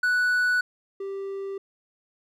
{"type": "tone pair in turn", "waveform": "triangle", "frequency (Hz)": [1480, 392], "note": ["F#6", "G4"], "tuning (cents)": [0, 0], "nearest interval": "octave + major seventh", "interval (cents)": 2300, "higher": "first", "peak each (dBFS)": [-18, -28], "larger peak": "first", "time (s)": [[0.03, 0.61], [1, 1.58]], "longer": "neither", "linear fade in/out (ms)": 5, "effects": []}